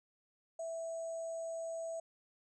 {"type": "tone with sample-and-hold", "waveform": "sine", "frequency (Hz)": 659.3, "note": "E5", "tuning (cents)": 0, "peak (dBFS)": -38, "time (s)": [0.59, 2], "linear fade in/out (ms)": 5, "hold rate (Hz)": 7350, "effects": ["resampled to 22050 Hz"]}